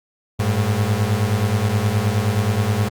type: beating tone pair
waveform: 35% pulse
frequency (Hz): 100 / 109.5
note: G2 / A2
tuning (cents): +35 / -8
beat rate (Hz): 9.5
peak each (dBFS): -18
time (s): 0.39-2.89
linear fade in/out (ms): 10
effects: Opus 48 kbps